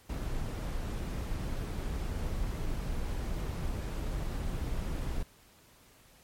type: noise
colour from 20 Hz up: brown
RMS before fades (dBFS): -34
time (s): 0.09-5.23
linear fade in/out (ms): 5
effects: pink hiss -60 dBFS RMS until 6.23 s + MP3 64 kbps